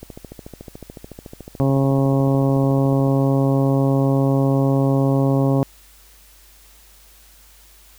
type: click train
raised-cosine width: 2 ms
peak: -21 dBFS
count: 43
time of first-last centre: 0.03-3.073 s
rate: 13.8 Hz
type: harmonic tone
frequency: 136.3 Hz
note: C#3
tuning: 29 cents flat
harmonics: 1 / 2 / 3 / 4 / 5 / 6 / 7 / 8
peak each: -17 / -19 / -25 / -24 / -30 / -33 / -35 / -35 dBFS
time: 1.6-5.63 s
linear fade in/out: 0 ms
effects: added 50 Hz sine -50 dBFS peak until 7.98 s + white hiss -50 dBFS RMS until 7.98 s